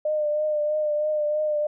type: tone with vibrato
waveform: sine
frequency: 604 Hz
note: D5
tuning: 48 cents sharp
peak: -21 dBFS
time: 0.05-1.67 s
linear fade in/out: 5 ms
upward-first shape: triangle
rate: 3.1 Hz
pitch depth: 33 cents each way
effects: none